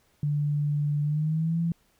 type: tone with pitch glide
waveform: sine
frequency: 146.83 to 167.69 Hz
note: D3 to E3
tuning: 0 to +30 cents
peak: -23 dBFS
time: 0.23-1.72 s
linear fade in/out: 2 ms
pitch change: +230 cents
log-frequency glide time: 1.03-1.6 s
effects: pink hiss -66 dBFS RMS until 1.99 s